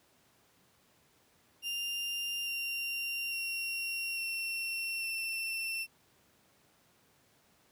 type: tone with pitch steps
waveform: 35% pulse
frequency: 2794 / 2768 / 2743 / 2718 / 2693 Hz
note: F7 / F7 / F7 / F7 / E7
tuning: 0 / -16 / -32 / -48 / +36 cents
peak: -32 dBFS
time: 1.62-5.87 s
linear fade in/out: 50 ms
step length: 850 ms
effects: pink hiss -67 dBFS RMS until 7.71 s + high-pass 100 Hz 12 dB/octave